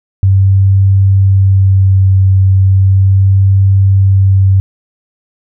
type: tone with vibrato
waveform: sine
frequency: 96.4 Hz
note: G2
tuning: 28 cents flat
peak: -4 dBFS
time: 0.23-4.6 s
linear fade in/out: 0 ms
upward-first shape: sine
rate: 0.36 Hz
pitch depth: 15 cents each way
effects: none